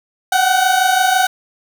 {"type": "tone pair together", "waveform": "30% pulse", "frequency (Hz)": [737, 763], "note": ["F#5", "G5"], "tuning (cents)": [-7, -47], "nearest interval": "minor second", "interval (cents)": 60, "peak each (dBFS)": -12, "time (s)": [0.32, 1.27], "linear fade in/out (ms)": 5, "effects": []}